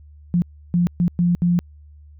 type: tone bursts at uneven times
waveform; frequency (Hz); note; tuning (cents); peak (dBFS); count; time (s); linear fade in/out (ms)
sine; 174.61; F3; 0; -14; 5; 0.34-0.42 / 0.74-0.87 / 1-1.08 / 1.19-1.35 / 1.42-1.59; 0
effects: added 74 Hz sine -42 dBFS peak until 2.19 s